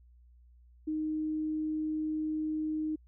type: tone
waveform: sine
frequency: 310 Hz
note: D#4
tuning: 6 cents flat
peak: -30 dBFS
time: 0.87-2.96 s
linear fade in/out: 10 ms
effects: added 60 Hz sine -56 dBFS peak until 3.07 s